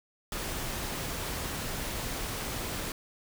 pink noise, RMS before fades -35 dBFS, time 0.32-2.92 s, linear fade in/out 2 ms, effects none

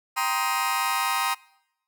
sawtooth chord, C minor seventh, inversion second, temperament just, 784.9 / 941.9 / 1046.5 / 1255.8 Hz, G5 / Bb5 / C6 / Eb6, +2 / +18 / 0 / +16 cents, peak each -27 / -24 / -25 / -24 dBFS, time 0.16-1.35 s, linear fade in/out 20 ms, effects noise-tail reverb RT60 0.8 s tail -23 dB re dry

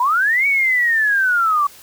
sine linear two-way sweep, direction up then down, 932.3 to 2267 to 1127 Hz, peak -13 dBFS, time 0-1.67 s, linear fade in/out 5 ms, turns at 0.47 s, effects white hiss -43 dBFS RMS until 1.82 s

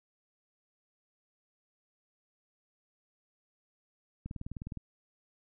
click train, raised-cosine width 5 ms, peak -27 dBFS, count 11, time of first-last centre 4.26-4.773 s, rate 19.5 Hz, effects none

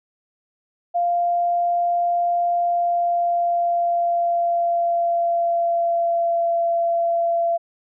sine tone with pitch glide, 696 to 679.7 Hz, F5 to F5, -6 to -47 cents, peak -17 dBFS, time 0.94-7.58 s, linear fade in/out 20 ms, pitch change -41 cents, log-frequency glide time 2.55-6.5 s, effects none

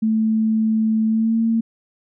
sine tone with pitch glide, 220 to 226.8 Hz, A3 to A#3, 0 to -47 cents, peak -15 dBFS, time 0.02-1.61 s, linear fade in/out 10 ms, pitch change +53 cents, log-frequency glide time 1.07-1.39 s, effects none

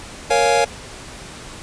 square chord, Bb minor seventh, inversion none, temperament equal with one note detuned, 466.2 / 554.4 / 698.5 / 833 Hz, Bb4 / Db5 / F5 / Ab5, 0 / 0 / 0 / +5 cents, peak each -20 dBFS, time 0.3-0.65 s, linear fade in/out 10 ms, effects pink hiss -36 dBFS RMS until 1.62 s + resampled to 22050 Hz

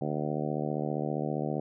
harmonic tone, 75.1 Hz, D2, 39 cents sharp, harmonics 2 / 3 / 4 / 5 / 6 / 7 / 8 / 9 / 10, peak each -34 / -36 / -37 / -38 / -39 / -39 / -40 / -41 / -41 dBFS, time 0.01-1.6 s, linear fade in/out 5 ms, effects none

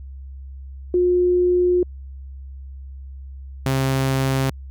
sine / sawtooth tone pair in turn, 357.8 / 133.72 Hz, F4 / C3, +42 / +38 cents, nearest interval octave + perfect fourth, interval 1704 cents, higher first, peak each -14 dBFS, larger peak neither, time 0.94-1.83 / 3.66-4.5 s, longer first, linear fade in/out 2 ms, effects added 67 Hz sine -33 dBFS peak until 4.7 s

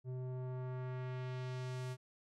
square tone with low-pass filter sweep, 127.5 Hz, C3, 44 cents flat, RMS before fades -42 dBFS, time 0.04-1.97 s, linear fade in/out 50 ms, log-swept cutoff 400 to 11000 Hz, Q 0.84, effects none

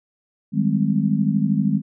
sine chord, Ab major seventh, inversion second, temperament just, 155.74 / 194.67 / 207.7 / 259.6 Hz, Eb3 / G3 / Ab3 / C4, +2 / -12 / 0 / -13 cents, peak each -23 / -22 / -20 / -25 dBFS, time 0.52-1.82 s, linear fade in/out 50 ms, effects none

